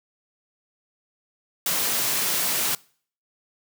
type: high-pass noise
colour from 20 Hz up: white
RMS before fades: -24 dBFS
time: 1.66-2.75 s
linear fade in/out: 2 ms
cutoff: 110 Hz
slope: 48 dB/octave
effects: noise-tail reverb RT60 0.5 s tail -24 dB re dry